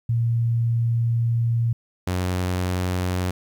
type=tone pair in turn; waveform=sine / sawtooth; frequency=116.54 / 91.01 Hz; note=A#2 / F#2; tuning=0 / -28 cents; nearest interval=major third; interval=428 cents; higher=first; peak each=-18 dBFS; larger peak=neither; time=0.09-1.73 / 2.07-3.31 s; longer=first; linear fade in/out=5 ms; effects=10-bit